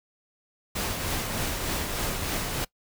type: noise with tremolo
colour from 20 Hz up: pink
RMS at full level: -28 dBFS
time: 0.75-2.65 s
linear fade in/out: 10 ms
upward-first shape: triangle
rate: 3.3 Hz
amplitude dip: 40%
effects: noise-tail reverb RT60 0.1 s tail -22 dB re dry